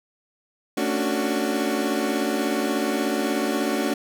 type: chord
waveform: 30% pulse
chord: D major seventh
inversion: second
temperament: equal with one note detuned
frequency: 223.2 / 277.2 / 293.7 / 370 Hz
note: A3 / C#4 / D4 / F#4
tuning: +25 / 0 / 0 / 0 cents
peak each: -25 dBFS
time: 0.77-3.94 s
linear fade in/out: 5 ms
effects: none